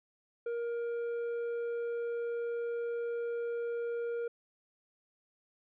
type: tone with tanh clipping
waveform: sine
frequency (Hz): 470.3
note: A#4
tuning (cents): +15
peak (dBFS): -34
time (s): 0.46-4.28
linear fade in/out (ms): 5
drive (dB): 6
effects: none